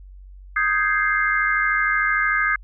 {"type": "chord", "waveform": "sine", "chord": "Ab major seventh", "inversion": "second", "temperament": "equal", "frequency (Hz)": [1244.5, 1568, 1661.2, 2093], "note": ["Eb6", "G6", "Ab6", "C7"], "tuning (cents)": [0, 0, 0, 0], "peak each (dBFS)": -23, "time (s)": [0.56, 2.56], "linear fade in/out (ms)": 5, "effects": ["added 47 Hz sine -39 dBFS peak until 2.63 s"]}